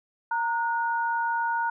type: tone pair together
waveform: sine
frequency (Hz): 926 / 1453.9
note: A#5 / F#6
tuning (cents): -12 / -31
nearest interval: minor sixth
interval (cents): 781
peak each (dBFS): -25 / -29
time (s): 0.31-1.7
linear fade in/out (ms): 5
effects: none